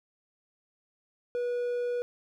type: tone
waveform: triangle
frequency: 486 Hz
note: B4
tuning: 28 cents flat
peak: -26 dBFS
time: 1.35-2.02 s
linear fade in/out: 0 ms
effects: none